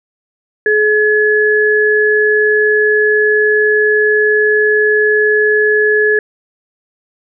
sine tone pair together, 425.2 / 1701 Hz, G#4 / G#6, +41 / +41 cents, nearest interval 2 octaves, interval 2400 cents, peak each -11 dBFS, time 0.66-6.19 s, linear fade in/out 2 ms, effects none

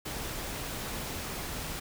pink noise, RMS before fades -37 dBFS, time 0.05-1.8 s, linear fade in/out 10 ms, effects none

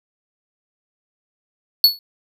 square tone with exponential decay, 4412 Hz, C#8, 9 cents flat, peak -5 dBFS, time 1.84-1.99 s, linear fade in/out 1 ms, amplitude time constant 32 ms, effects none

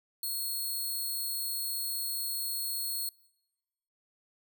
5% pulse tone, 4309 Hz, C#8, 50 cents flat, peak -25 dBFS, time 0.23-3.09 s, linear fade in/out 2 ms, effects noise-tail reverb RT60 1.0 s tail -24 dB re dry

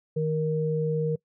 sine tone pair together, 156.3 / 468.4 Hz, D#3 / A#4, +8 / +8 cents, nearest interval octave + perfect fifth, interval 1900 cents, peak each -26 dBFS, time 0.16-1.16 s, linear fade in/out 10 ms, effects noise-tail reverb RT60 0.1 s tail -23 dB re dry

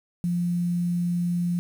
sine tone with quantisation, 174.61 Hz, F3, in tune, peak -22 dBFS, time 0.24-1.59 s, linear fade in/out 0 ms, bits 8, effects none

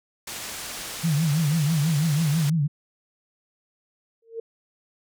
white low-pass noise, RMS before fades -35 dBFS, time 0.27-2.5 s, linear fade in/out 5 ms, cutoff 9300 Hz, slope 12 dB/octave
sine tone with vibrato, 154.4 Hz, D#3, 13 cents flat, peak -19 dBFS, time 1.03-2.68 s, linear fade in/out 20 ms, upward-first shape triangle, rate 6.1 Hz, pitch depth 180 cents each way
sine tone with exponential growth, 455.6 Hz, A#4, 40 cents flat, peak -26 dBFS, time 4.22-4.4 s, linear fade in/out 5 ms, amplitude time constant 38 ms
effects none

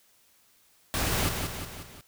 pink noise with echo, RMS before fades -28 dBFS, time 0.94-1.29 s, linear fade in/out 0 ms, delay 180 ms, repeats 4, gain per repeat -5 dB, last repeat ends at 2.01 s, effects white hiss -63 dBFS RMS until 2.07 s

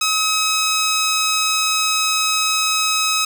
10% pulse tone, 1277 Hz, D#6, 45 cents sharp, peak -8 dBFS, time 0.01-3.25 s, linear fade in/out 5 ms, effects none

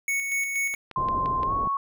square tone with tremolo, 2217 Hz, C#7, in tune, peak -24 dBFS, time 0.08-0.75 s, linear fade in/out 2 ms, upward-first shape square, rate 4.2 Hz, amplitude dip 40%
click train, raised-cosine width 0.3 ms, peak -23 dBFS, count 5, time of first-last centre 0.74-1.432 s, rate 5.78 Hz
sine tone with pitch glide, 1046.5 to 1106.8 Hz, C6 to C#6, 0 to -3 cents, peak -23 dBFS, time 0.96-1.77 s, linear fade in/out 2 ms, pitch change +97 cents, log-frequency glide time 1.45-1.53 s
pink low-pass noise, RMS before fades -34 dBFS, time 0.97-1.68 s, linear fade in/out 5 ms, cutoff 800 Hz, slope 24 dB/octave
effects none

